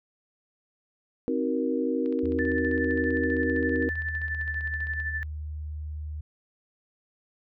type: chord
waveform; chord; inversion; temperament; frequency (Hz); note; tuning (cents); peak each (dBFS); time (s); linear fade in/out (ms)
sine; C half-diminished seventh; none; just; 261.6 / 314 / 376.7 / 470.9; C4 / Eb4 / Gb4 / Bb4; 0 / +16 / +31 / +18; -28 / -30 / -33 / -29; 1.28-3.89; 0
type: click train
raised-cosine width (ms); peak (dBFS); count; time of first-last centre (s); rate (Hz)
0.3; -33; 46; 2.06-5.001; 15.3
type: tone with pitch glide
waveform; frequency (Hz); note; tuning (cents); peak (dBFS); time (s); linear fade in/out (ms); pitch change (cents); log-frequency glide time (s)
sine; 80.4 to 75.89; E2 to D#2; -43 to -43; -32; 2.23-6.21; 5; -100; 3.82-4.54
type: tone with tremolo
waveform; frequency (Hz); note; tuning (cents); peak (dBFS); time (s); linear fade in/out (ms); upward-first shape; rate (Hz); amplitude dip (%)
sine; 1760; A6; 0; -27; 2.39-5.23; 0; sine; 12; 55
effects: none